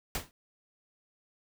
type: noise with exponential decay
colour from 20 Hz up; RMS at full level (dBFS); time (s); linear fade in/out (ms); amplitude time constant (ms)
pink; -29; 0.15-0.31; 1; 34
effects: none